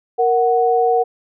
sine tone pair together, 466.2 / 741.1 Hz, A#4 / F#5, 0 / +3 cents, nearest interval minor sixth, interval 803 cents, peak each -15 dBFS, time 0.18-1.04 s, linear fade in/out 20 ms, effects none

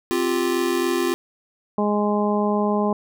square chord, C suspended fourth, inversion none, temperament just, 261.6 / 348.8 / 392.4 Hz, C4 / F4 / G4, 0 / -2 / +2 cents, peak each -27 / -22 / -27 dBFS, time 0.11-1.14 s, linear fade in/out 0 ms
harmonic tone, 207.7 Hz, G#3, in tune, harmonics 1 / 2 / 3 / 4 / 5, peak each -21 / -24 / -26 / -27 / -28 dBFS, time 1.78-2.93 s, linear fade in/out 2 ms
effects none

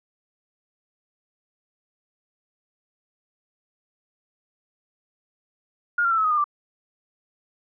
sine tone with pitch steps, 1422 / 1377.5 / 1334.5 / 1292.7 / 1252.3 / 1213.1 / 1175.2 Hz, F6 / F6 / E6 / E6 / D#6 / D#6 / D6, +31 / -24 / +21 / -34 / +11 / -44 / +1 cents, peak -18 dBFS, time 5.98-6.442 s, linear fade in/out 5 ms, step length 66 ms, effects none

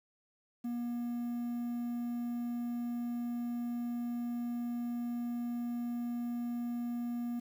triangle tone with quantisation, 239.3 Hz, A#3, 46 cents sharp, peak -32 dBFS, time 0.64-7.4 s, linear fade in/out 10 ms, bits 10, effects none

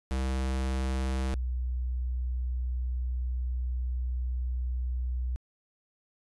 square / sine tone pair in turn, 65.5 / 62.08 Hz, C2 / B1, +2 / +10 cents, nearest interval minor second, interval 92 cents, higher first, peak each -28 dBFS, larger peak neither, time 0.11-1.34 / 1.34-5.36 s, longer second, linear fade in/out 0 ms, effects resampled to 24000 Hz

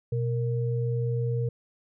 sine tone pair together, 123 / 464.4 Hz, B2 / A#4, -7 / -7 cents, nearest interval octave + major seventh, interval 2300 cents, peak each -25 / -32 dBFS, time 0.12-1.49 s, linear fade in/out 5 ms, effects none

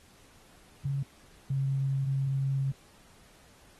sine tone pair in turn, 138.59 / 135.97 Hz, C#3 / C#3, 0 / -33 cents, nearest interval unison, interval 33 cents, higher first, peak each -28 / -26 dBFS, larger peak second, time 0.85-1.03 / 1.5-2.72 s, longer second, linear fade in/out 5 ms, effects pink hiss -59 dBFS RMS until 3.79 s + AAC 32 kbps

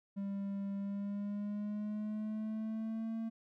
triangle tone with pitch glide, 198.3 to 225.2 Hz, G3 to A3, +20 to +40 cents, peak -34 dBFS, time 0.16-3.3 s, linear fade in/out 20 ms, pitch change +220 cents, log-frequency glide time 0.76-3.15 s, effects none

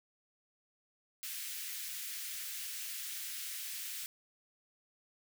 white high-pass noise, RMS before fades -42 dBFS, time 1.23-4.06 s, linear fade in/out 0 ms, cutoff 1700 Hz, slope 24 dB/octave, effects none

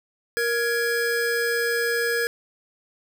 square tone pair together, 469.2 / 1672 Hz, A#4 / G#6, +11 / +11 cents, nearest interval octave + minor seventh, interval 2200 cents, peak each -25 / -25 dBFS, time 0.37-2.27 s, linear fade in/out 0 ms, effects none

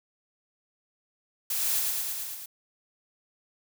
blue noise with echo, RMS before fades -29 dBFS, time 1.5-1.8 s, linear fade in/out 5 ms, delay 110 ms, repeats 6, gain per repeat -2 dB, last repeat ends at 2.46 s, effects none

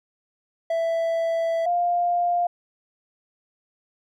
triangle / sine tone pair in turn, 662 / 701.3 Hz, E5 / F5, +7 / +7 cents, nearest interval minor second, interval 100 cents, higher second, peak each -19 dBFS, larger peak neither, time 0.7-1.66 / 1.66-2.47 s, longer first, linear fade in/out 5 ms, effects none

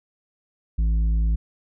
triangle tone with tanh clipping, 54.7 Hz, A1, 9 cents flat, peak -19 dBFS, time 0.78-1.36 s, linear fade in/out 10 ms, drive 11 dB, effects none

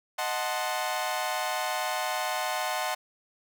sawtooth chord, D# diminished seventh, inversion none, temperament equal, 622.3 / 740 / 880 / 1046.5 Hz, D#5 / F#5 / A5 / C6, 0 / 0 / 0 / 0 cents, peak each -31 / -28 / -31 / -31 dBFS, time 0.18-2.95 s, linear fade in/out 10 ms, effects none

